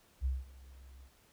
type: tone with ADSR envelope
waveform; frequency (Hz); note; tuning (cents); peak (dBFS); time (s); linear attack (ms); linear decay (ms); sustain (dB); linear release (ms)
sine; 65.41; C2; 0; -28; 0.21-1.11; 43; 190; -23; 79
effects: pink hiss -66 dBFS RMS until 1.32 s